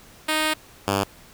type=tone pair in turn; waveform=5% pulse; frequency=310.7 / 98.94 Hz; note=D#4 / G2; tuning=-2 / +17 cents; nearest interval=octave + minor sixth; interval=1981 cents; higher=first; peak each=-9 dBFS; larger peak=neither; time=0.28-0.54 / 0.87-1.04 s; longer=first; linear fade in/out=10 ms; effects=pink hiss -49 dBFS RMS until 1.33 s